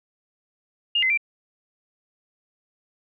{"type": "tone with pitch steps", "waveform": "sine", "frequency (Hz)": [2830, 2054, 2356], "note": ["F7", "C7", "D7"], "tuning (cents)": [22, -33, 5], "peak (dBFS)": -18, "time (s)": [0.95, 1.175], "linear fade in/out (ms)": 5, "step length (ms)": 75, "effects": []}